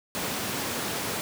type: high-pass noise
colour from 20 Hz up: pink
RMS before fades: -31 dBFS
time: 0.15-1.21 s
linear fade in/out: 0 ms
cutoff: 160 Hz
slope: 12 dB/octave
effects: none